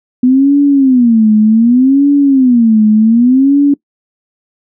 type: tone with vibrato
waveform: sine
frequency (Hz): 246.9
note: B3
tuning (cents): 0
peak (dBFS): -4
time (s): 0.23-3.74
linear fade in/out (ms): 5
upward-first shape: sine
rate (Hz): 0.66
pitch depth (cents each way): 250
effects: noise-tail reverb RT60 0.1 s tail -22 dB re dry